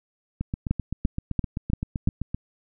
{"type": "two click trains", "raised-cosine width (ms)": 5, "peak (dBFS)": [-9, -15], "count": [5, 16], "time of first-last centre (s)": [[0.71, 2.075], [0.41, 2.345]], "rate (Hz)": [2.93, 7.75], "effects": []}